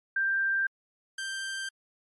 sine / sawtooth tone pair in turn, 1579 / 1571.9 Hz, G6 / G6, +12 / +4 cents, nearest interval unison, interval 8 cents, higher first, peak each -24 / -29 dBFS, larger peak first, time 0.16-0.67 / 1.18-1.69 s, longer neither, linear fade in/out 5 ms, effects MP3 48 kbps

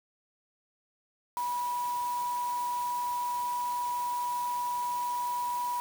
sine tone in noise, 975 Hz, B5, 23 cents flat, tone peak -29 dBFS, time 1.37-5.8 s, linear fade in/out 0 ms, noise white, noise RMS -45 dBFS, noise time 1.37-5.8 s, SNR +13 dB, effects none

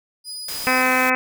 30% pulse tone, 4954 Hz, D#8, 8 cents flat, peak -27 dBFS, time 0.24-0.84 s, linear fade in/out 50 ms
white noise, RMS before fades -31 dBFS, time 0.48-1.1 s, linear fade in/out 5 ms
harmonic tone, 256 Hz, C4, 38 cents flat, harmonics 1 / 2 / 3 / 4 / 5 / 6 / 7 / 8 / 9 / 10, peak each -25 / -25 / -25 / -25 / -25 / -25 / -25 / -25 / -25 / -25 dBFS, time 0.67-1.15 s, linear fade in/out 0 ms
effects none

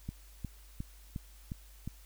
click train, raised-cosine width 5 ms, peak -25 dBFS, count 6, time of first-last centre 0.09-1.876 s, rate 2.8 Hz, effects added 50 Hz sine -53 dBFS peak until 2.05 s + white hiss -61 dBFS RMS until 2.05 s

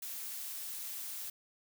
blue noise, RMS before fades -42 dBFS, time 0.02-1.3 s, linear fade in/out 5 ms, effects none

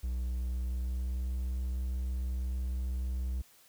triangle tone with pitch glide, 61.74 to 63.15 Hz, B1 to B1, 0 to +39 cents, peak -29 dBFS, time 0.03-3.42 s, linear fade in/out 10 ms, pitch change +39 cents, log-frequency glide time 0.41-1.33 s, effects white hiss -61 dBFS RMS until 3.68 s

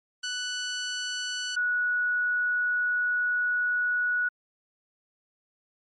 15% pulse / sine tone pair in turn, 1485 / 1466.2 Hz, F#6 / F#6, +6 / -16 cents, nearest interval unison, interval 22 cents, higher first, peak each -23 / -23 dBFS, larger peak neither, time 0.23-1.56 / 1.56-4.29 s, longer second, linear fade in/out 10 ms, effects MP3 48 kbps

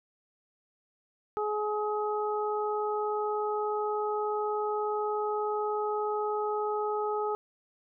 harmonic tone, 421.7 Hz, G#4, 26 cents sharp, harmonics 1 / 2 / 3, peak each -30 / -33 / -35 dBFS, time 1.37-7.35 s, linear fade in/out 0 ms, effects none

